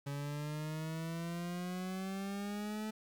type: exponential sweep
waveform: 40% pulse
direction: up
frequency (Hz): 140.4 to 217.5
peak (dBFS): -37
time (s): 0.06-2.91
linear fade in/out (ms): 10
effects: 11-bit